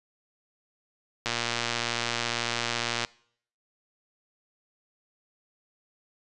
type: click train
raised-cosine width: 0.2 ms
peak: -10 dBFS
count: 212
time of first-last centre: 1.26-3.048 s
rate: 118 Hz
effects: noise-tail reverb RT60 0.6 s tail -23 dB re dry + resampled to 24000 Hz